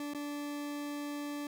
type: tone with dropouts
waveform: 40% pulse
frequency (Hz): 290.8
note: D4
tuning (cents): -17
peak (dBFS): -36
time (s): 0-1.47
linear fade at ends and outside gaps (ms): 2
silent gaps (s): 0.136-0.147
effects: none